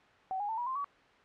sine tone with pitch steps, 758 / 821.8 / 891.1 / 966.1 / 1047.5 / 1135.7 Hz, F#5 / G#5 / A5 / B5 / C6 / C#6, +42 / -18 / +22 / -38 / +2 / +42 cents, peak -32 dBFS, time 0.31-0.844 s, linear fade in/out 0 ms, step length 89 ms, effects white hiss -60 dBFS RMS until 1.24 s + low-pass 2000 Hz 12 dB/octave

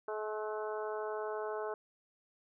harmonic tone with a mistuned harmonic, 214 Hz, A3, 48 cents flat, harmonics 2 / 3 / 4 / 5 / 6 / 7, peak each -38 / -42 / -44 / -46 / -48 / -49 dBFS, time 0.08-1.74 s, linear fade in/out 2 ms, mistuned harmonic 6, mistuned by +21 cents, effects none

